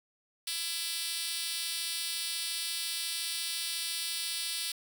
5% pulse tone with high-pass filter, 334.3 Hz, E4, 24 cents sharp, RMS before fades -35 dBFS, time 0.47-4.72 s, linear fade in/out 5 ms, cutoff 4700 Hz, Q 1.1, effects none

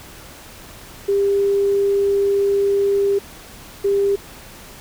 sine tone pair in turn, 398.9 / 398.9 Hz, G4 / G4, +30 / +30 cents, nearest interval unison, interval 0 cents, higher neither, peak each -14 dBFS, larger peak neither, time 1.08-3.19 / 3.84-4.16 s, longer first, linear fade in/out 10 ms, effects pink hiss -40 dBFS RMS until 4.8 s

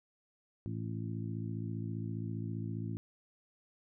harmonic tone with a mistuned harmonic, 55 Hz, A1, in tune, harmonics 2 / 3 / 4 / 5 / 6, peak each -38 / -42 / -44 / -46 / -48 dBFS, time 0.66-2.97 s, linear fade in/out 0 ms, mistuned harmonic 6, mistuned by +44 cents, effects none

